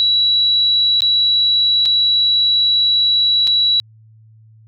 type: tone with dropouts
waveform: sine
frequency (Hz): 3915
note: B7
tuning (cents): -16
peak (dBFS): -11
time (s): 0-3.8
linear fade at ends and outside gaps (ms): 0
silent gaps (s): 1.006-1.02 / 1.854-1.858 / 3.471-3.475
effects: added 110 Hz sine -43 dBFS peak until 4.67 s